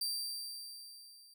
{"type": "tone with level ramp", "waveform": "sawtooth", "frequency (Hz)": 4692, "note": "D8", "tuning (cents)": -2, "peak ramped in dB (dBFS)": [-30, -55], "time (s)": [0.01, 1.34], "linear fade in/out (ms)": 5, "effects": []}